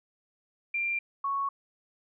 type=tone pair in turn; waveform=sine; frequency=2377 / 1108.3 Hz; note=D7 / C#6; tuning=+20 / -1 cents; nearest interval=octave + minor second; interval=1321 cents; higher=first; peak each=-27 dBFS; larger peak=neither; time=0.74-0.99 / 1.24-1.49 s; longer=neither; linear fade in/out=5 ms; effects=none